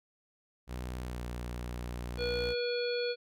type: tone with pitch glide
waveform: sawtooth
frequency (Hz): 61.9 to 60.38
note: B1 to B1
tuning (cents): +5 to -38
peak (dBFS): -33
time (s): 0.67-2.55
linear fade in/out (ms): 50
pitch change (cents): -43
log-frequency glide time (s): 1.05-1.2
type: harmonic tone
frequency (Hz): 483.5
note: B4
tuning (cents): -37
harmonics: 1 / 3 / 5 / 7 / 9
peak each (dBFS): -31 / -42 / -42 / -44 / -40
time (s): 2.17-3.16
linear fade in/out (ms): 50
effects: none